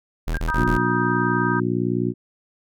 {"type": "tone bursts", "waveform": "45% pulse", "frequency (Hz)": 40.44, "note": "E1", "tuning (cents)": -32, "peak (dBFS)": -21, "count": 4, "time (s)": [0.27, 0.776], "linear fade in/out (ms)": 10, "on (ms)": 110, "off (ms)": 22}
{"type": "tone with exponential decay", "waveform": "sine", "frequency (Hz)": 1600, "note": "G6", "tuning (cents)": 35, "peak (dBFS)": -23, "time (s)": [0.34, 0.46], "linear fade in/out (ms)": 5, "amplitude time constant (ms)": 25}
{"type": "chord", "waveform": "sine", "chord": "Eb major", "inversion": "second", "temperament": "equal with one note detuned", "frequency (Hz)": [954.1, 1244.5, 1568], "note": ["Bb5", "Eb6", "G6"], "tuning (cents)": [40, 0, 0], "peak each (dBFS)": [-26, -27, -25], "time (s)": [0.48, 1.6], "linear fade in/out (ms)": 5}
{"type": "harmonic tone", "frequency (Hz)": 59.9, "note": "A#1", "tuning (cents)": 48, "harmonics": [2, 3, 4, 5, 6], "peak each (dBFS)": [-26, -26, -26, -26, -26], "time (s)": [0.55, 2.14], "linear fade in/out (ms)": 50}
{"effects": []}